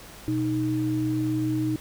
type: tone pair together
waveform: sine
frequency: 123.47 / 311.1 Hz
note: B2 / D#4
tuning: 0 / 0 cents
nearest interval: octave + major third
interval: 1600 cents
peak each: -28 / -24 dBFS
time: 0.28-1.76 s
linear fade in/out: 0 ms
effects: pink hiss -45 dBFS RMS until 1.8 s